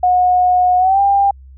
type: tone with pitch glide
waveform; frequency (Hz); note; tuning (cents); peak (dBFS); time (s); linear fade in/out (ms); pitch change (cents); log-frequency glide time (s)
sine; 726 to 796.3; F#5 to G5; -33 to +27; -9; 0.03-1.31; 5; +160; 0.78-1
effects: added 66 Hz sine -36 dBFS peak until 1.57 s